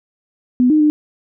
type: tone with pitch steps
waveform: sine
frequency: 249.2 / 306.8 / 301.2 Hz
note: B3 / D#4 / D4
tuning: +16 / -24 / +44 cents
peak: -9 dBFS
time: 0.6-0.9 s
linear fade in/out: 0 ms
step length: 100 ms
effects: none